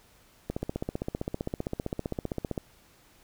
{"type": "click train", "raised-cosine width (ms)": 2, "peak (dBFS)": -17, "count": 33, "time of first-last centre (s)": [0.5, 2.578], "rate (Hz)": 15.4, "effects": ["pink hiss -60 dBFS RMS until 3.23 s"]}